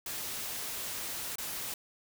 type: noise with dropouts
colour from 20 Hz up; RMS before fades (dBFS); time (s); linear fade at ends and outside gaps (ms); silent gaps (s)
white; -38; 0.06-1.74; 2; 1.357-1.383
effects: none